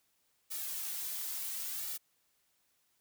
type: noise with flanger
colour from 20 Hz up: blue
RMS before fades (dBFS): -39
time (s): 0.5-1.98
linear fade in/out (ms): 20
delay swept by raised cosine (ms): 1.9 to 3.7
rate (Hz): 0.71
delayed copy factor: -0.7
effects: white hiss -75 dBFS RMS until 3 s